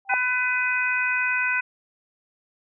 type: tone with exponential growth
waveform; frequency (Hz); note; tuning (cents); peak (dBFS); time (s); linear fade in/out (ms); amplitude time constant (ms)
sine; 784; G5; 0; -16; 0.05-0.14; 1; 19
type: harmonic tone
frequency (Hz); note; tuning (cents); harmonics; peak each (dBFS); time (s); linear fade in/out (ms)
501; B4; +25; 2 / 3 / 4 / 5; -32 / -24 / -29 / -25; 0.09-1.61; 10
effects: none